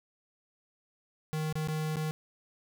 square tone with dropouts, 155.56 Hz, D#3, in tune, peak -31 dBFS, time 1.33-2.11 s, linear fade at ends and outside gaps 0 ms, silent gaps 1.526-1.555 / 1.674-1.685 / 1.958-1.968 s, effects none

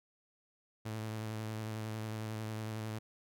sawtooth tone with vibrato, 109.4 Hz, A2, 9 cents flat, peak -34 dBFS, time 0.85-2.99 s, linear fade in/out 10 ms, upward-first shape square, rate 11 Hz, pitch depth 19 cents each way, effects none

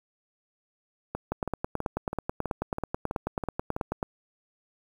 two click trains, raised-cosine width 1 ms, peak -14 / -17 dBFS, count 26 / 9, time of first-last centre 1.32-4.029 / 1.15-3.764 s, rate 9.23 / 3.06 Hz, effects 8-bit

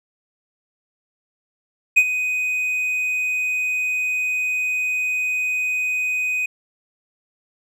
triangle tone with ADSR envelope, 2500 Hz, D#7, 8 cents sharp, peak -6 dBFS, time 1.96-6.46 s, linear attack 17 ms, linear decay 57 ms, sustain -12 dB, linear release 5 ms, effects none

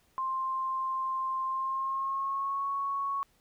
sine tone with pitch glide, 1052 to 1108.8 Hz, C6 to C#6, +9 to 0 cents, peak -29 dBFS, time 0.18-3.23 s, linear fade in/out 0 ms, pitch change +91 cents, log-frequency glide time 1.47-2.67 s, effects pink hiss -68 dBFS RMS until 3.4 s

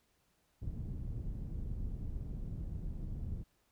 pink low-pass noise, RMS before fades -40 dBFS, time 0.61-3.44 s, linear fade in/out 20 ms, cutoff 150 Hz, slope 12 dB/octave, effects pink hiss -75 dBFS RMS until 3.71 s

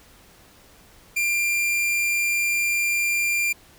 45% pulse tone, 2385 Hz, D7, 26 cents sharp, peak -20 dBFS, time 1.16-3.53 s, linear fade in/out 10 ms, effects pink hiss -52 dBFS RMS until 3.78 s

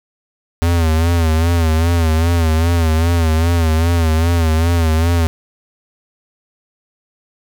square tone with vibrato, 82.41 Hz, E2, in tune, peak -12 dBFS, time 0.62-5.27 s, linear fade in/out 0 ms, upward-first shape sine, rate 2.5 Hz, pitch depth 77 cents each way, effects 9-bit

